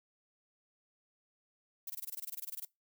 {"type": "noise bursts", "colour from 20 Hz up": "violet", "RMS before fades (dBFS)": -41, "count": 16, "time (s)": [1.87, 2.65], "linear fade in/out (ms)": 5, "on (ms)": 30, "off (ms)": 20, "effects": ["noise-tail reverb RT60 0.2 s tail -22 dB re dry"]}